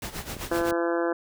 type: noise with tremolo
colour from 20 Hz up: pink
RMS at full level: -33 dBFS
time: 0.02-0.71 s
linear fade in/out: 2 ms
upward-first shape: sine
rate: 7.8 Hz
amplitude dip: 75%
type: clicks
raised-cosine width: 2 ms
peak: -25 dBFS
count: 4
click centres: 0.367 / 0.522 / 0.613 / 0.722 s
type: harmonic tone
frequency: 169.7 Hz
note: F3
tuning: 49 cents flat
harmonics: 2 / 3 / 4 / 5 / 6 / 7 / 8 / 9 / 10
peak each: -26 / -28 / -32 / -38 / -36 / -39 / -39 / -36 / -40 dBFS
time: 0.51-1.13 s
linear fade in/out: 5 ms
effects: none